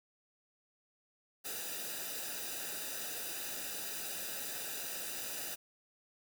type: noise with comb filter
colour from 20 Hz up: white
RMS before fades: -41 dBFS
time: 1.44-5.56 s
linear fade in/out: 20 ms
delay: 0.92 ms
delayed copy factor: -0.75
effects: none